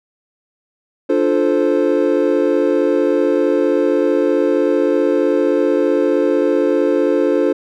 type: chord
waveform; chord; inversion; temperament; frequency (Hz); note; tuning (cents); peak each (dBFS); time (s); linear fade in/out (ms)
triangle; D minor seventh; none; equal; 293.7 / 349.2 / 440 / 523.3; D4 / F4 / A4 / C5; 0 / 0 / 0 / 0; -16; 1.09-7.53; 10
effects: none

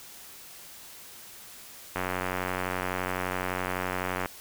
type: click train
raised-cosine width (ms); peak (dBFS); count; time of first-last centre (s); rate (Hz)
0.5; -14; 212; 1.96-4.258; 91.8
effects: white hiss -47 dBFS RMS until 4.4 s

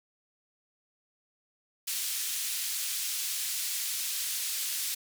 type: band-pass noise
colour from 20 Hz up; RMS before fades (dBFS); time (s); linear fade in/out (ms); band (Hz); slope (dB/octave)
white; -33; 1.87-4.95; 10; 2700 to 14000; 12
effects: none

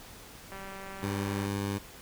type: click train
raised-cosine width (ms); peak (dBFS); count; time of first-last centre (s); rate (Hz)
0.5; -29; 183; 0.52-1.458; 194
type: tone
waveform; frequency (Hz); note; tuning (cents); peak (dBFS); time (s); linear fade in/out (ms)
15% pulse; 100; G2; +35; -24; 1.02-1.79; 20
effects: pink hiss -49 dBFS RMS until 2.01 s

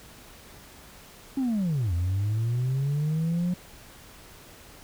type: linear two-way sweep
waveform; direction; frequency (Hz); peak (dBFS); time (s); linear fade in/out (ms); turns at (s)
sine; down then up; 277.2 to 83.6 to 181.1; -21; 1.37-3.54; 5; 1.93
effects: tanh soft clip ceiling -22 dBFS + pink hiss -49 dBFS RMS until 4.83 s

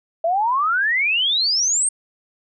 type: exponential sweep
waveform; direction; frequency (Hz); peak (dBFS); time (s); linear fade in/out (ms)
sine; up; 645 to 8810; -16; 0.24-1.89; 5
effects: none

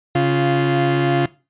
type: tone pair together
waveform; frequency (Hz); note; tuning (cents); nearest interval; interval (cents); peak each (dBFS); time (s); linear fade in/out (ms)
30% pulse; 138.59 / 348; C#3 / F4; 0 / -6; octave + major third; 1594; -15; 0.15-1.26; 5
effects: noise-tail reverb RT60 0.3 s tail -19 dB re dry + resampled to 8000 Hz

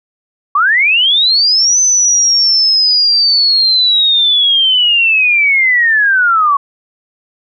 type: linear two-way sweep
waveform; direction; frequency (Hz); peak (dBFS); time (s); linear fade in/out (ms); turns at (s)
sine; up then down; 1100 to 6130 to 1100; -7; 0.55-6.57; 5; 1.8
effects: none

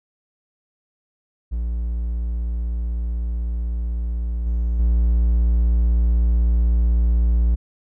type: tone with level steps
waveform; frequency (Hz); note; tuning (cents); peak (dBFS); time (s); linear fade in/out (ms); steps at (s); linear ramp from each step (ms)
triangle; 58; A#1; -8; -19 / -16 / -12; 1.51-7.56; 20; 4.46 / 4.79; 5
effects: none

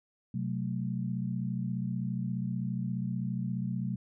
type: chord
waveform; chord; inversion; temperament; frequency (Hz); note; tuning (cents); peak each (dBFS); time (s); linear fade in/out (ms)
sine; F# diminished; second; equal with one note detuned; 128.34 / 185 / 220; C3 / F#3 / A3; -33 / 0 / 0; -34 / -34 / -37; 0.34-3.96; 5
effects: none

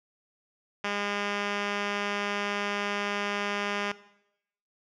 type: tone with low-pass filter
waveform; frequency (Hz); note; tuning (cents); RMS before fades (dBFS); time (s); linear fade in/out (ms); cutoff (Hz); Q
5% pulse; 203.6; G#3; -34; -31; 0.84-3.92; 5; 3800; 1.5
effects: noise-tail reverb RT60 0.8 s tail -17 dB re dry

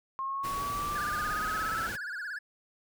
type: exponential sweep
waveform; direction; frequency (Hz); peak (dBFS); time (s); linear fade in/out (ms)
sine; up; 1068 to 1332; -31; 0.19-1.87; 0
type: noise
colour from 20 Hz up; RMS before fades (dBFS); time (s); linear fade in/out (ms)
pink; -40; 0.43-1.97; 20
type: tone with vibrato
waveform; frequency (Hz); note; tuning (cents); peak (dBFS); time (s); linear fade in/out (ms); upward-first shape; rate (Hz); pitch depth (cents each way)
triangle; 1568; G6; 0; -33; 0.95-2.39; 10; sine; 17; 170
effects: none

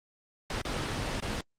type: noise with dropouts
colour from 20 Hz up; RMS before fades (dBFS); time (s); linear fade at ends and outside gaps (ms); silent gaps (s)
pink; -32; 0.5-1.41; 2; 0.617-0.65 / 1.203-1.223
effects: low-pass 6000 Hz 12 dB/octave + Opus 32 kbps

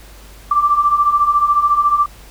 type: beating tone pair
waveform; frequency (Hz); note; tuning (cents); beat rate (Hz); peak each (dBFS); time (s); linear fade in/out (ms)
sine; 1162 / 1176; D6 / D6; -19 / +2; 14; -17 / -12; 0.51-2.06; 5
effects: added 50 Hz sine -39 dBFS peak until 2.3 s + pink hiss -43 dBFS RMS until 2.3 s

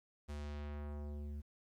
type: tone with low-pass filter sweep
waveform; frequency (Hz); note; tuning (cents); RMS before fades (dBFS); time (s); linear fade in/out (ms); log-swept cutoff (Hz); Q
square; 73.42; D2; 0; -44; 0.28-1.42; 20; 11000 to 190; 0.83
effects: 12-bit

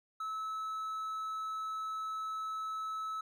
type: tone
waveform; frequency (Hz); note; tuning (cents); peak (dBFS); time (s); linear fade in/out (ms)
triangle; 1300; E6; -24; -34; 0.2-3.21; 5
effects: none

